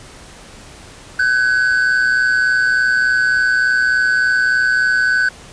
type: tone pair together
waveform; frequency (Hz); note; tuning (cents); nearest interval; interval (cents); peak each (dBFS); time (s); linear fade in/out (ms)
triangle; 1513 / 1636.4; F#6 / G#6; +38 / -26; minor second; 136; -11 / -18; 1.19-5.29; 5
effects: pink hiss -39 dBFS RMS until 5.52 s + resampled to 22050 Hz